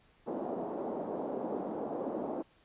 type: band-pass noise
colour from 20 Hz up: pink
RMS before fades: -37 dBFS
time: 0.26-2.43 s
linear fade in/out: 20 ms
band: 240 to 780 Hz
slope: 24 dB/octave
effects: pink hiss -66 dBFS RMS until 2.64 s + resampled to 8000 Hz